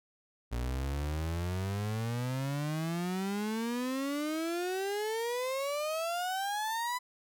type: exponential sweep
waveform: 35% pulse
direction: up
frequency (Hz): 58.27 to 1006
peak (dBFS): -30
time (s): 0.51-6.99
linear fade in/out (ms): 20
effects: none